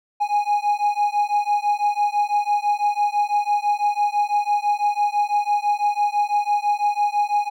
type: beating tone pair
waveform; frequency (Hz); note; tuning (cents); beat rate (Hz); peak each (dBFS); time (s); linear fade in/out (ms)
triangle; 824 / 830; G#5 / G#5; -14 / -1; 6; -19; 0.2-7.5; 20
effects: none